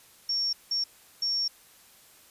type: tone bursts at uneven times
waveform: sine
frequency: 5500 Hz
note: F8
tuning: 27 cents flat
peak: -25 dBFS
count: 3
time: 0.29-0.53 / 0.71-0.84 / 1.22-1.48 s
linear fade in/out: 5 ms
effects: white hiss -56 dBFS RMS until 2.3 s + resampled to 32000 Hz